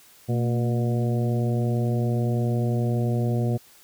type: harmonic tone with a mistuned harmonic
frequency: 120.2 Hz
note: B2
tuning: 46 cents flat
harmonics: 1 / 2 / 3 / 4 / 5 / 6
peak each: -22 / -28 / -32 / -34 / -36 / -38 dBFS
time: 0.28-3.58 s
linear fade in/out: 20 ms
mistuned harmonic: 2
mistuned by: -64 cents
effects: white hiss -53 dBFS RMS until 3.83 s